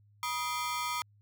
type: ring-modulated tone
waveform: sawtooth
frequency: 1109 Hz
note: C#6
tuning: in tune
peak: -25 dBFS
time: 0.23-1.02 s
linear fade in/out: 0 ms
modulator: 142 Hz
effects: added 103 Hz sine -60 dBFS peak until 1.21 s